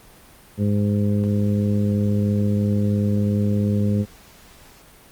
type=harmonic tone; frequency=102.9 Hz; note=G#2; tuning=16 cents flat; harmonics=1 / 2 / 3 / 4 / 5; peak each=-20 / -20 / -33 / -31 / -32 dBFS; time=0.57-4.06 s; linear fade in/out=50 ms; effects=pink hiss -48 dBFS RMS until 5.11 s + Opus 32 kbps